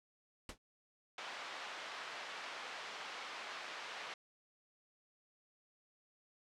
pink noise with exponential decay, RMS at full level -40 dBFS, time 0.49-0.58 s, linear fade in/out 2 ms, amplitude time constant 19 ms
pink band-pass noise, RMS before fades -47 dBFS, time 1.18-4.14 s, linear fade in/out 2 ms, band 820 to 3800 Hz, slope 12 dB/octave
effects low-pass 8000 Hz 12 dB/octave

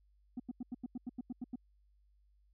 sine tone bursts, 246.9 Hz, B3, in tune, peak -35 dBFS, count 11, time 0.37-1.558 s, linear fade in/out 5 ms, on 28 ms, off 88 ms, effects tanh soft clip ceiling -36 dBFS + added 50 Hz sine -66 dBFS peak until 2.53 s

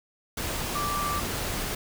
sine tone in noise, 1171 Hz, D6, 5 cents flat, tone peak -28 dBFS, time 0.75-1.2 s, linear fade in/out 5 ms, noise pink, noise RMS -31 dBFS, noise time 0.37-1.75 s, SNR 0 dB, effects none

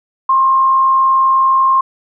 sine tone with frequency modulation, 1063 Hz, C6, 27 cents sharp, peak -8 dBFS, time 0.29-1.81 s, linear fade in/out 5 ms, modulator 59.4 Hz, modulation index 0.27, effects none

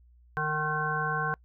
harmonic tone, 153.2 Hz, D#3, 27 cents flat, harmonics 1 / 3 / 5 / 7 / 9 / 10, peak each -34 / -37 / -35 / -32 / -40 / -31 dBFS, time 0.37-1.34 s, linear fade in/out 0 ms, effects noise-tail reverb RT60 0.1 s tail -26 dB re dry + added 60 Hz sine -55 dBFS peak until 1.44 s

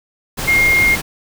sine tone in noise, 2130 Hz, C7, 30 cents sharp, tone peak -10 dBFS, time 0.47-0.96 s, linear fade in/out 20 ms, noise pink, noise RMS -22 dBFS, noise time 0.37-1.02 s, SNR +9 dB, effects none

